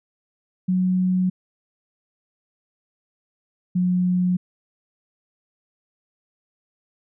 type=tone pair in turn; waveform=sine; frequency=184 / 180.63 Hz; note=F#3 / F#3; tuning=-9 / -41 cents; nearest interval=unison; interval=32 cents; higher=first; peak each=-17 dBFS; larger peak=neither; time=0.68-1.3 / 3.75-4.37 s; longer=neither; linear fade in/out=10 ms; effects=none